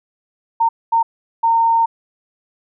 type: tone bursts at uneven times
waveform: sine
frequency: 916 Hz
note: A#5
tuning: 31 cents flat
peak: -11 dBFS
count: 3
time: 0.6-0.69 / 0.92-1.03 / 1.43-1.86 s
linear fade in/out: 10 ms
effects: none